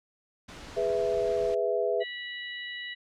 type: noise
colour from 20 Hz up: pink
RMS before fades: -44 dBFS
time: 0.48-1.55 s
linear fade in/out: 10 ms
type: chord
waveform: sine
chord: E major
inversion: first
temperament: just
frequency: 412 / 494.4 / 659.3 Hz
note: G#4 / B4 / E5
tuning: -14 / +2 / 0 cents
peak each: -29 dBFS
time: 0.76-2.04 s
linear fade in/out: 20 ms
type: harmonic tone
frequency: 976 Hz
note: B5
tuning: 21 cents flat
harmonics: 2 / 3 / 4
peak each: -37 / -41 / -43 dBFS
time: 2-2.95 s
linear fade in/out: 20 ms
effects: low-pass 6000 Hz 12 dB/octave